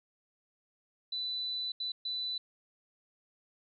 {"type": "tone bursts at uneven times", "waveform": "sine", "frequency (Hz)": 3987, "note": "B7", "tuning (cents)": 16, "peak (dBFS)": -33, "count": 3, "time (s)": [[1.12, 1.72], [1.8, 1.92], [2.05, 2.38]], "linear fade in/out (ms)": 5, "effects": []}